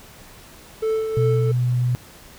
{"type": "tone with tremolo", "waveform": "triangle", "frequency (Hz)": 440.7, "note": "A4", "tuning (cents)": 3, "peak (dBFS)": -16, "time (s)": [0.82, 1.52], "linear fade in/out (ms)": 10, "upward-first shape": "sine", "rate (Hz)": 2.8, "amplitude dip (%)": 45}
{"type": "tone", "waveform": "sine", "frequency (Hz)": 123.47, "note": "B2", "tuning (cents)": 0, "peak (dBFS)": -17, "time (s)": [1.17, 1.95], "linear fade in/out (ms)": 0}
{"effects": ["pink hiss -45 dBFS RMS until 2.38 s"]}